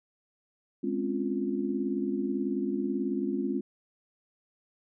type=chord; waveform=sine; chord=Db major seventh; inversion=second; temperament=equal with one note detuned; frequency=207.7 / 258.9 / 277.2 / 349.2 Hz; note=Ab3 / C4 / Db4 / F4; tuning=0 / -18 / 0 / 0 cents; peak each=-33 dBFS; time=0.83-3.61 s; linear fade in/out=10 ms; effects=none